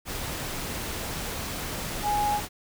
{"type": "tone in noise", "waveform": "sine", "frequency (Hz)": 830.6, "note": "G#5", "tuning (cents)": 0, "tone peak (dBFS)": -23, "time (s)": [2.02, 2.41], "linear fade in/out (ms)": 50, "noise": "pink", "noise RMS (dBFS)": -33, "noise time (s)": [0.05, 2.49], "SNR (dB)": 7, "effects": []}